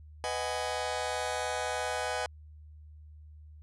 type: chord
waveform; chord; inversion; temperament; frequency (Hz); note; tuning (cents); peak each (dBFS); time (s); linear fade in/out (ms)
sawtooth; G# minor seventh; first; just; 498.4 / 623 / 747.5 / 830.6; B4 / D#5 / F#5 / G#5; +16 / +2 / +17 / 0; -33; 0.24-2.26; 0
effects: added 76 Hz sine -48 dBFS peak until 3.62 s + resampled to 24000 Hz